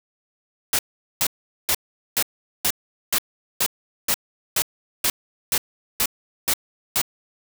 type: noise bursts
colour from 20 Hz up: white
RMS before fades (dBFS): -20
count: 14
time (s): 0.73-7.016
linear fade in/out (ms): 2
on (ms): 59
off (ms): 420
effects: none